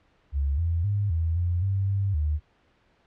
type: tone with pitch steps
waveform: sine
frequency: 69.9 / 83.9 / 102 / 82.2 / 87.5 / 97.5 / 98.7 / 75.5 Hz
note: C#2 / E2 / G#2 / E2 / F2 / G2 / G2 / D2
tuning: +15 / +31 / -31 / -4 / +4 / -9 / +12 / +48 cents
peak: -22 dBFS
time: 0.32-2.4 s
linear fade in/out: 50 ms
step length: 260 ms
effects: pink hiss -64 dBFS RMS until 3.06 s + low-pass 3000 Hz 12 dB/octave